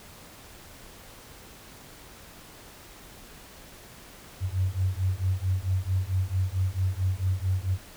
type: beating tone pair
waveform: sine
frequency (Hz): 91.4 / 95.9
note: F#2 / G2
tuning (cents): -21 / -37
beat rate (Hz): 4.5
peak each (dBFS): -27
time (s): 4.4-7.78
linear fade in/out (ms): 50
effects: pink hiss -48 dBFS RMS until 7.96 s